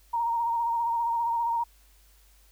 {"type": "tone with vibrato", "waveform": "sine", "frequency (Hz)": 932.3, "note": "A#5", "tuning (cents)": 0, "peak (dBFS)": -24, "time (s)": [0.13, 1.64], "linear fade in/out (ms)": 10, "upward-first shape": "sine", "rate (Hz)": 15, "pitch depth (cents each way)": 31, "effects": ["added 50 Hz sine -57 dBFS peak until 2.51 s", "white hiss -62 dBFS RMS until 2.51 s"]}